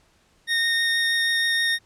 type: tone with vibrato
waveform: 25% pulse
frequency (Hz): 1846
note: A#6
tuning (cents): -17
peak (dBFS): -16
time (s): 0.47-1.79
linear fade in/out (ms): 50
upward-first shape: triangle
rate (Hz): 6.3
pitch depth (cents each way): 9
effects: pink hiss -61 dBFS RMS until 1.85 s + low-pass 9000 Hz 12 dB/octave